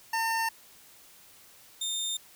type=tone pair in turn; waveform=25% pulse; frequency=905 / 3630 Hz; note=A5 / A#7; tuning=+48 / -47 cents; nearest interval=2 octaves; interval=2405 cents; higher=second; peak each=-23 / -26 dBFS; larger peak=first; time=0.13-0.49 / 1.81-2.17 s; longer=neither; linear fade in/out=5 ms; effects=white hiss -55 dBFS RMS until 2.35 s